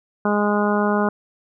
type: harmonic tone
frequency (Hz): 207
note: G#3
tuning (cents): -5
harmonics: 1 / 2 / 3 / 4 / 5 / 6 / 7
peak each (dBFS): -20 / -23 / -25 / -26 / -27 / -28 / -28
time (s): 0.25-1.09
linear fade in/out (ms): 2
effects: none